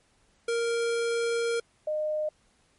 square / sine tone pair in turn, 466.2 / 611.8 Hz, A#4 / D#5, 0 / -29 cents, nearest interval perfect fourth, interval 471 cents, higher second, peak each -26 dBFS, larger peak neither, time 0.48-1.6 / 1.87-2.29 s, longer first, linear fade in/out 5 ms, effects pink hiss -66 dBFS RMS until 2.78 s + MP3 48 kbps

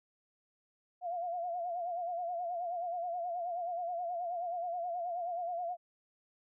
sine tone with vibrato, 698.5 Hz, F5, in tune, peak -34 dBFS, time 1.01-5.77 s, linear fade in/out 50 ms, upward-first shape sine, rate 9.4 Hz, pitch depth 70 cents each way, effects none

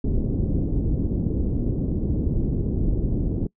pink low-pass noise, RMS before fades -23 dBFS, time 0.04-3.47 s, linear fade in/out 5 ms, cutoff 360 Hz, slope 24 dB/octave, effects noise-tail reverb RT60 0.1 s tail -24 dB re dry

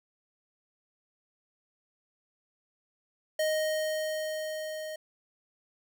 square tone with level ramp, 622.3 Hz, D#5, in tune, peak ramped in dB -26 to -37 dBFS, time 3.39-4.96 s, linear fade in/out 5 ms, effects none

